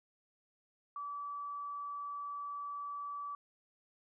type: tone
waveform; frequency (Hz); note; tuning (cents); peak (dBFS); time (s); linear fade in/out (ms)
sine; 1152; D6; -34; -39; 0.96-3.35; 2
effects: none